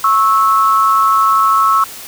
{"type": "tone pair together", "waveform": "sine", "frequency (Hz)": [1097, 1309.8], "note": ["C#6", "E6"], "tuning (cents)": [-18, -11], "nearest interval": "minor third", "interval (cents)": 307, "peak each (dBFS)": -11, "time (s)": [0.04, 1.84], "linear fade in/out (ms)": 2, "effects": ["white hiss -31 dBFS RMS until 2.07 s"]}